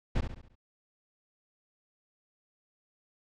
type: noise with echo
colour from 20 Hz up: brown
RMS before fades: -27 dBFS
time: 0.15-0.21 s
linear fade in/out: 10 ms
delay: 69 ms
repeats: 5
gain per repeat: -7 dB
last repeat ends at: 0.555 s
effects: low-pass 5000 Hz 12 dB/octave